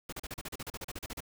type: noise bursts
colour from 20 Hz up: pink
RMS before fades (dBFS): -40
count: 16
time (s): 0.09-1.205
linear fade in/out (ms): 5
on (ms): 35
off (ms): 37
effects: none